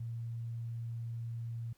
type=tone; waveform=sine; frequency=116.1 Hz; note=A#2; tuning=7 cents flat; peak=-37 dBFS; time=0-1.73 s; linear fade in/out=5 ms; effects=pink hiss -71 dBFS RMS until 1.77 s